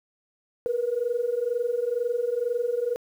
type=tone pair together; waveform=sine; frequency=466.2 / 488.3 Hz; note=A#4 / B4; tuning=0 / -20 cents; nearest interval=minor second; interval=80 cents; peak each=-27 / -25 dBFS; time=0.66-2.96 s; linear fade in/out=0 ms; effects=tanh soft clip ceiling -16 dBFS + 9-bit